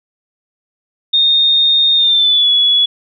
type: tone with pitch glide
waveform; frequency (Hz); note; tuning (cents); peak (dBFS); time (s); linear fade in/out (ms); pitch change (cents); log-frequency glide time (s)
sine; 3677 to 3391; A#7 to G#7; -24 to +35; -8; 1.13-2.86; 10; -141; 1.95-2.5
effects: none